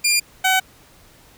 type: tone pair in turn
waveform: 15% pulse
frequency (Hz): 2402 / 754.7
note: D7 / F#5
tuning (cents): +38 / +34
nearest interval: octave + minor sixth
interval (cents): 2004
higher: first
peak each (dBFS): -8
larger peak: neither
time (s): 0.04-0.2 / 0.44-0.6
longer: neither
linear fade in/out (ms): 10
effects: pink hiss -50 dBFS RMS until 1.37 s